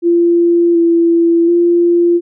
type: tone with pitch steps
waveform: sine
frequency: 342.8 / 336.7 / 345.1 Hz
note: F4 / E4 / F4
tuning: -32 / +37 / -21 cents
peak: -7 dBFS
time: 0.02-2.21 s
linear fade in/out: 50 ms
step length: 730 ms
effects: none